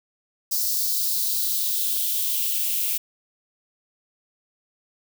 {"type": "noise with high-pass filter sweep", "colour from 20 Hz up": "violet", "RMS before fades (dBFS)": -24, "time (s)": [0.51, 2.98], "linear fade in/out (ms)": 10, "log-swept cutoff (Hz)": [5000, 2600], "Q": 3.1, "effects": []}